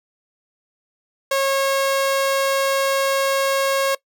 sawtooth tone, 545 Hz, C#5, 29 cents flat, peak -13 dBFS, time 1.31-3.95 s, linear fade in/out 5 ms, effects noise-tail reverb RT60 0.1 s tail -21 dB re dry

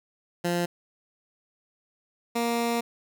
15% pulse tone pair in turn, 174 / 234.6 Hz, F3 / A#3, -6 / +11 cents, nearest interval perfect fourth, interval 517 cents, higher second, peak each -18 dBFS, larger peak neither, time 0.44-0.66 / 2.35-2.81 s, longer second, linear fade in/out 10 ms, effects none

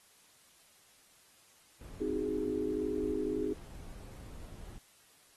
brown noise, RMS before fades -48 dBFS, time 1.81-4.78 s, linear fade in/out 2 ms
sine chord, Ab dominant seventh, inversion first, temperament just, 259.6 / 311.5 / 373.8 / 415.3 Hz, C4 / Eb4 / Gb4 / Ab4, -13 / +2 / +18 / 0 cents, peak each -39 / -36 / -38 / -35 dBFS, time 2-3.54 s, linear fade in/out 10 ms
effects white hiss -63 dBFS RMS until 5.36 s + AAC 32 kbps

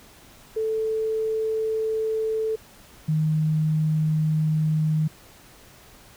sine tone pair in turn, 440 / 155.56 Hz, A4 / D#3, 0 / 0 cents, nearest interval octave + tritone, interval 1800 cents, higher first, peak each -22 / -19 dBFS, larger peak second, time 0.56-2.56 / 3.08-5.08 s, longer neither, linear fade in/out 10 ms, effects pink hiss -50 dBFS RMS until 6.16 s

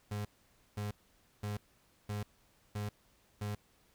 35% pulse tone bursts, 103.83 Hz, G#2, in tune, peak -34 dBFS, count 6, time 0.11-3.55 s, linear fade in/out 5 ms, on 140 ms, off 520 ms, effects pink hiss -69 dBFS RMS until 3.94 s

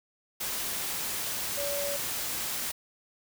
sine tone in noise, 570 Hz, C#5, 48 cents sharp, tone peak -32 dBFS, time 1.57-1.97 s, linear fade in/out 10 ms, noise white, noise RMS -33 dBFS, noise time 0.4-2.72 s, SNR -2 dB, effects none

